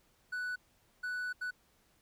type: tone bursts at uneven times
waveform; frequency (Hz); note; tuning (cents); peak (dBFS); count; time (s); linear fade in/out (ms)
triangle; 1484; F#6; +5; -33; 3; 0.32-0.56 / 1.03-1.33 / 1.41-1.51; 10
effects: pink hiss -70 dBFS RMS until 2.01 s